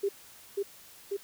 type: tone with echo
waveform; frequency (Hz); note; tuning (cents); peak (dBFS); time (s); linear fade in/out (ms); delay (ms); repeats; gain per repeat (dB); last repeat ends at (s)
sine; 398.8; G4; +30; -25; 0.03-0.09; 10; 540; 2; -2; 1.17
effects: white hiss -53 dBFS RMS until 1.23 s